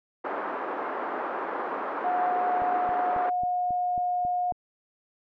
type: band-pass noise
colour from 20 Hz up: white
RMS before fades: -32 dBFS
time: 0.24-3.3 s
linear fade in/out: 10 ms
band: 300 to 1300 Hz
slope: 24 dB/octave
type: tone with pitch glide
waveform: sine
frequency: 723 to 717.6 Hz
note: F#5 to F5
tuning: -40 to +47 cents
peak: -24 dBFS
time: 2.04-4.52 s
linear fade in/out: 2 ms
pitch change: -13 cents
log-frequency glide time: 3.02-4.05 s
type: click train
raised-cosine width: 3 ms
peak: -29 dBFS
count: 8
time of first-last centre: 2.62-4.522 s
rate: 3.68 Hz
effects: none